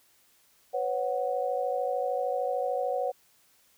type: chord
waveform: sine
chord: B suspended second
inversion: none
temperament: equal with one note detuned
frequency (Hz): 501.1 / 554.4 / 740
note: B4 / C#5 / F#5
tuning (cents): +25 / 0 / 0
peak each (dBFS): -31 / -31 / -31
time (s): 0.73-3.12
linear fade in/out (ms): 20
effects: white hiss -64 dBFS RMS until 3.77 s